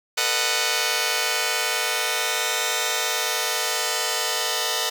5% pulse chord, B dominant seventh, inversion third, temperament just, 444.5 / 493.9 / 617.4 / 740.8 Hz, A4 / B4 / D#5 / F#5, +18 / 0 / -14 / +2 cents, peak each -16 dBFS, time 0.17-4.9 s, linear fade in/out 10 ms, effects none

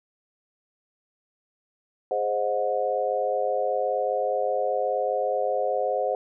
sine chord, Ab dominant seventh, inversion none, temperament equal with one note detuned, 415.3 / 523.3 / 622.3 / 727.3 Hz, Ab4 / C5 / Eb5 / Gb5, 0 / 0 / 0 / -30 cents, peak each -31 / -26 / -29 / -28 dBFS, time 2.11-6.15 s, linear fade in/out 2 ms, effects none

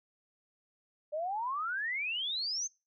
sine exponential sweep, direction up, 584 to 6450 Hz, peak -32 dBFS, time 1.12-2.68 s, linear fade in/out 20 ms, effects noise-tail reverb RT60 0.3 s tail -25 dB re dry

